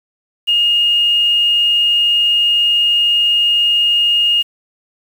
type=tone with quantisation; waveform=sine; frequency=2847 Hz; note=F7; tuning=33 cents sharp; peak=-10 dBFS; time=0.47-4.43 s; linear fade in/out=20 ms; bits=6; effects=none